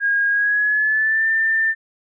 sine tone with pitch glide, 1631 to 1788.9 Hz, G#6 to A6, -32 to +28 cents, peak -15 dBFS, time 0-1.75 s, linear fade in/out 50 ms, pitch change +160 cents, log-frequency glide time 0.29-1.27 s, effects none

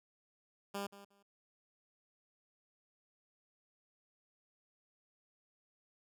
10% pulse tone with echo, 200 Hz, G3, 35 cents sharp, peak -30 dBFS, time 0.74-0.87 s, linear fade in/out 10 ms, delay 180 ms, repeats 2, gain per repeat -15 dB, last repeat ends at 1.23 s, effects none

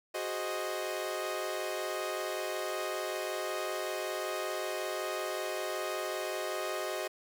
sawtooth chord, Ab dominant seventh, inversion third, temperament equal, 370 / 415.3 / 523.3 / 622.3 Hz, Gb4 / Ab4 / C5 / Eb5, 0 / 0 / 0 / 0 cents, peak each -35 / -38 / -37 / -33 dBFS, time 0.14-7.08 s, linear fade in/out 10 ms, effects none

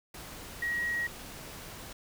sine tone in noise, 1900 Hz, A#6, 33 cents sharp, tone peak -29 dBFS, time 0.62-1.07 s, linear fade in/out 5 ms, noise pink, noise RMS -45 dBFS, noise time 0.14-1.93 s, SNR +13 dB, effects none

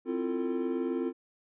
triangle chord, F major seventh, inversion second, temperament equal with one note detuned, 261.6 / 329.6 / 349.2 / 450.3 Hz, C4 / E4 / F4 / A4, 0 / 0 / 0 / +40 cents, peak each -31 / -36 / -31 / -34 dBFS, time 0.05-1.13 s, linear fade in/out 50 ms, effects resampled to 8000 Hz

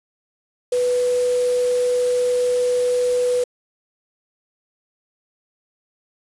sine tone in noise, 493.9 Hz, B4, in tune, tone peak -16 dBFS, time 0.72-3.44 s, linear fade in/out 5 ms, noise white, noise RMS -34 dBFS, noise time 0.72-3.44 s, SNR +15 dB, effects resampled to 24000 Hz

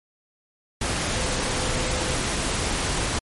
sine tone in noise, 510 Hz, C5, 44 cents flat, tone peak -34 dBFS, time 1.16-2.2 s, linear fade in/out 5 ms, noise pink, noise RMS -25 dBFS, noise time 0.81-3.19 s, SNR -12 dB, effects MP3 48 kbps

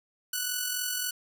5% pulse tone with amplitude modulation, 1481 Hz, F#6, 1 cent sharp, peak -16 dBFS, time 0.33-1.11 s, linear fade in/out 5 ms, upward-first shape sine, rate 43.7 Hz, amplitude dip 40%, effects none

